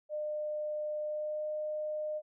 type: tone with pitch glide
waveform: sine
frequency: 604 to 609.6 Hz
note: D5 to D#5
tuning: +48 to -36 cents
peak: -33 dBFS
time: 0.09-2.22 s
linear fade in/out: 50 ms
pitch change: +16 cents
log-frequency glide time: 1.03-1.48 s
effects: none